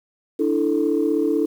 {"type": "chord", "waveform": "sine", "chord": "D suspended second", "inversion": "none", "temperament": "equal", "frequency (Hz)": [293.7, 329.6, 440], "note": ["D4", "E4", "A4"], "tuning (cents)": [0, 0, 0], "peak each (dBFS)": -21, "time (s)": [0.39, 1.46], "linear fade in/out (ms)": 10, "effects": ["tanh soft clip ceiling -9 dBFS", "8-bit"]}